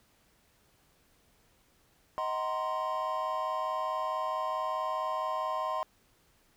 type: chord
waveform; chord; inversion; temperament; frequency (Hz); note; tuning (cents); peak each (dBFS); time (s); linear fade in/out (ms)
triangle; C half-diminished seventh; first; just; 627.9 / 753.5 / 941.9 / 1046.5; Eb5 / Gb5 / Bb5 / C6; +16 / +31 / +18 / 0; -34 / -37 / -37 / -31; 2.18-5.83; 0
effects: pink hiss -67 dBFS RMS until 6.56 s